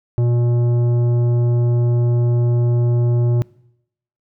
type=tone with tanh clipping; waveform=sine; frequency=120 Hz; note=B2; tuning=49 cents flat; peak=-15 dBFS; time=0.18-3.42 s; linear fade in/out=0 ms; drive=11 dB; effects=noise-tail reverb RT60 0.8 s tail -23 dB re dry